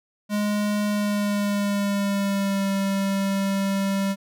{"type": "tone with pitch glide", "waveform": "square", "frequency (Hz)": [207.7, 196.04], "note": ["G#3", "G3"], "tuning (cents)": [0, 0], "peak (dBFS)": -22, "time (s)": [0.29, 4.16], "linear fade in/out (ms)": 50, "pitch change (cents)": -100, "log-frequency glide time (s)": [0.86, 2.69], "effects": []}